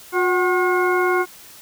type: harmonic tone with a mistuned harmonic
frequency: 359.8 Hz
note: F#4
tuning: 48 cents flat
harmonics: 1 / 2 / 3 / 4 / 6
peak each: -18 / -25 / -23 / -23 / -28 dBFS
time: 0.12-1.26 s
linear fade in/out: 50 ms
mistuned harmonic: 2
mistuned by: +71 cents
effects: white hiss -43 dBFS RMS until 1.61 s